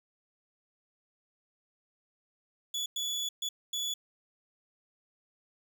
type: tone bursts at uneven times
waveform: 30% pulse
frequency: 3427 Hz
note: A7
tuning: 46 cents flat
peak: -29 dBFS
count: 4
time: 2.74-2.86 / 2.96-3.29 / 3.42-3.49 / 3.73-3.94 s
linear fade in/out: 5 ms
effects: none